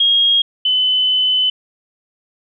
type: tone pair in turn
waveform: sine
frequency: 3265 / 3022 Hz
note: G#7 / F#7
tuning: -30 / +36 cents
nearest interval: minor second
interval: 134 cents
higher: first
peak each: -10 / -12 dBFS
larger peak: first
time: 0-0.42 / 0.65-1.5 s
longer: second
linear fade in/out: 5 ms
effects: none